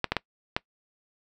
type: clicks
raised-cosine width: 0.3 ms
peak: -8 dBFS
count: 4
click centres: 0.043 / 0.12 / 0.167 / 0.565 s
effects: noise-tail reverb RT60 0.1 s tail -23 dB re dry